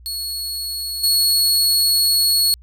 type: tone with level steps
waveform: sawtooth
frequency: 4352 Hz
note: C#8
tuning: 33 cents flat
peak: -21 / -11 dBFS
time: 0.06-2.54 s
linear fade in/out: 0 ms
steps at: 1.03 s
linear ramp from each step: 10 ms
effects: added 60 Hz sine -41 dBFS peak until 2.62 s